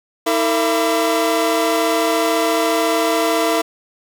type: tone cluster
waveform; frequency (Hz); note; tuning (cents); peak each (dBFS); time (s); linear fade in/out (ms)
45% pulse; 320 / 455.1 / 674 / 998 / 1172; D#4 / A#4 / E5 / B5 / D6; +49 / -42 / +38 / +18 / -4; -21 / -21 / -19 / -25 / -26; 0.26-3.62; 10
effects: none